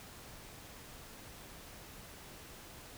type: silence
effects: pink hiss -52 dBFS RMS until 2.97 s